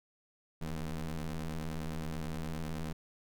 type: ring-modulated tone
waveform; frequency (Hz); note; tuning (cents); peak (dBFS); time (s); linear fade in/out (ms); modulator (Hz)
30% pulse; 77.9; D#2; +3; -30; 0.61-2.93; 10; 82.7
effects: none